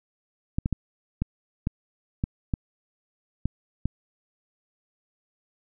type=clicks; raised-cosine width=5 ms; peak=-12 dBFS; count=9; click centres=0.585 / 0.659 / 0.727 / 1.22 / 1.671 / 2.239 / 2.538 / 3.456 / 3.856 s; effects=none